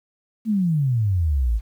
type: exponential sweep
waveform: sine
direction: down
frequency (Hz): 229.4 to 50.8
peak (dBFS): -17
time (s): 0.45-1.61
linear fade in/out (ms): 50
effects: 9-bit